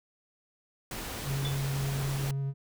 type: noise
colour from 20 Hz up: pink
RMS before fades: -38 dBFS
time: 0.91-2.31 s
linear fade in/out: 2 ms
type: tone with vibrato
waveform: triangle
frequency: 137.5 Hz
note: C#3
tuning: 14 cents flat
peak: -27 dBFS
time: 1.24-2.54 s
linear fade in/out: 50 ms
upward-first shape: triangle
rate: 9.7 Hz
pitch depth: 13 cents each way
type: tone with exponential decay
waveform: sine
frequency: 3476 Hz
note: A7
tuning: 22 cents flat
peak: -32 dBFS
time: 1.45-1.62 s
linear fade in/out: 0 ms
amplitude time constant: 36 ms
effects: none